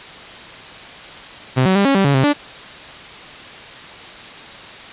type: tone with pitch steps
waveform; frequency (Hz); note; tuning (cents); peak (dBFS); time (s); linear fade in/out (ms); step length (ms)
sawtooth; 129.4 / 188.3 / 199.2 / 275.1 / 194.8 / 140.7 / 132.8 / 291.4; C3 / F#3 / G3 / C#4 / G3 / C#3 / C3 / D4; -19 / +31 / +28 / -13 / -11 / +26 / +26 / -13; -8; 1.56-2.336; 20; 97
effects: white hiss -35 dBFS RMS until 4.92 s + resampled to 8000 Hz